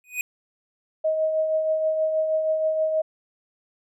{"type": "tone with exponential growth", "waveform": "square", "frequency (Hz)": 2489, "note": "D#7", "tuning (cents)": 0, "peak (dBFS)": -21, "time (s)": [0.04, 0.21], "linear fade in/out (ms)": 1, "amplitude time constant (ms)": 36}
{"type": "tone with tremolo", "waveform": "sine", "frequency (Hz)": 630, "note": "D#5", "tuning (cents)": 21, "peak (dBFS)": -18, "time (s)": [1.04, 3.02], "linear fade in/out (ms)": 10, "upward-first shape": "triangle", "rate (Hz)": 6.3, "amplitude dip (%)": 45}
{"effects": []}